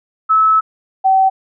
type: tone pair in turn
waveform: sine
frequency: 1300 / 765.9 Hz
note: E6 / G5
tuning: -24 / -40 cents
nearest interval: major sixth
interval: 916 cents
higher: first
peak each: -8 dBFS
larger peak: neither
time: 0.29-0.61 / 1.04-1.3 s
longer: first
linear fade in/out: 20 ms
effects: none